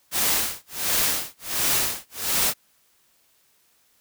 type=noise with tremolo; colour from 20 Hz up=white; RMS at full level=-21 dBFS; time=0.11-2.54 s; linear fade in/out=50 ms; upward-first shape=sine; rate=1.4 Hz; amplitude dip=100%; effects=white hiss -63 dBFS RMS until 4 s